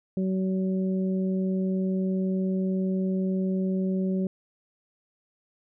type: harmonic tone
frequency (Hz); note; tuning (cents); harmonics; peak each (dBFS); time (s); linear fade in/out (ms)
188.4; F#3; +32; 1 / 2 / 3; -24 / -32 / -38; 0.17-4.27; 2
effects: none